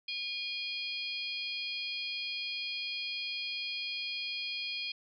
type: harmonic tone with a mistuned harmonic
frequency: 813 Hz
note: G#5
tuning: 37 cents flat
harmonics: 3 / 4 / 5 / 6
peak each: -39 / -40 / -41 / -42 dBFS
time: 0.08-4.92 s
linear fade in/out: 5 ms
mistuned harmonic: 5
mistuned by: +79 cents
effects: none